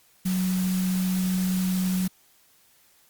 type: tone in noise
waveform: sine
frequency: 185 Hz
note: F#3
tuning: in tune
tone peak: -22 dBFS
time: 0.25-2.08 s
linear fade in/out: 10 ms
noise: white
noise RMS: -36 dBFS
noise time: 0.25-2.08 s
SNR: +11 dB
effects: white hiss -60 dBFS RMS until 3.09 s + Opus 48 kbps